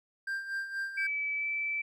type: tone with tremolo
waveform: triangle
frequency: 1585 Hz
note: G6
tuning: 19 cents sharp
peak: -29 dBFS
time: 0.27-1.07 s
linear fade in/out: 5 ms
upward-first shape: sine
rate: 4.2 Hz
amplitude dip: 65%
type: tone with pitch glide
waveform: sine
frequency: 2300 to 2319 Hz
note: D7 to D7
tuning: -37 to -22 cents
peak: -30 dBFS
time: 0.97-1.82 s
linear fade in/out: 10 ms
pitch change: +15 cents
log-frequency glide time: 1.36-1.46 s
effects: none